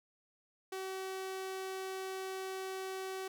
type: tone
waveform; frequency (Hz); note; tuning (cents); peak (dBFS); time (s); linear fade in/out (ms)
sawtooth; 380; F#4; +46; -35; 0.72-3.28; 5
effects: none